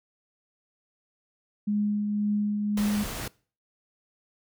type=tone with tremolo; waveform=sine; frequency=207.7 Hz; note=G#3; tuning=in tune; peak=-22 dBFS; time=1.67-3.04 s; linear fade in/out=10 ms; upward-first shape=triangle; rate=1.9 Hz; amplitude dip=35%
type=noise; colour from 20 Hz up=pink; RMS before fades=-35 dBFS; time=2.77-3.28 s; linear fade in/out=5 ms
effects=noise-tail reverb RT60 0.4 s tail -23 dB re dry